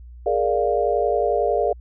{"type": "chord", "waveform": "sine", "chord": "Bb dominant seventh", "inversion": "third", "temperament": "equal", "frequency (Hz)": [415.3, 466.2, 587.3, 698.5], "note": ["Ab4", "Bb4", "D5", "F5"], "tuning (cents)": [0, 0, 0, 0], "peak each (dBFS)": -23, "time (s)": [0.26, 1.73], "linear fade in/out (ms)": 5, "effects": ["added 60 Hz sine -38 dBFS peak until 1.8 s"]}